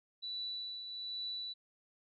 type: tone with tremolo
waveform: sine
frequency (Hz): 3957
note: B7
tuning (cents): +3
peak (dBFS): -37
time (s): 0.22-1.54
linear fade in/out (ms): 20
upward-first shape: triangle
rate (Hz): 1.2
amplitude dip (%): 50
effects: none